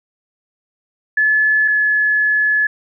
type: tone pair in turn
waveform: sine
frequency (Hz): 1722 / 1710.1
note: A6 / A6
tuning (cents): -38 / -50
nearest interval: unison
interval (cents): 12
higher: first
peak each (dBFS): -11 / -12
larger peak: first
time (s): 1.17-1.68 / 1.68-2.67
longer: second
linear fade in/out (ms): 5
effects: none